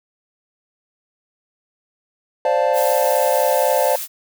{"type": "chord", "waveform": "triangle", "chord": "D minor seventh", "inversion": "third", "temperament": "equal", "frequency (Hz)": [523.3, 587.3, 698.5, 880], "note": ["C5", "D5", "F5", "A5"], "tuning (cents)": [0, 0, 0, 0], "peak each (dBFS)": [-17, -17, -20, -20], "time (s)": [2.45, 3.96], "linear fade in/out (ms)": 2}
{"type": "noise", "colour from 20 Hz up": "blue", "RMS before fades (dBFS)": -27, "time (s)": [2.73, 4.08], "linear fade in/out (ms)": 50}
{"effects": []}